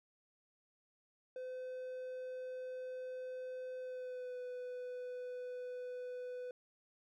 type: tone with pitch glide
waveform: triangle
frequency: 510 to 498.1 Hz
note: C5 to B4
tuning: -44 to +15 cents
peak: -40 dBFS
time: 1.36-6.51 s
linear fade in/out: 2 ms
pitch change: -41 cents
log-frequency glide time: 3.8-4.39 s
effects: none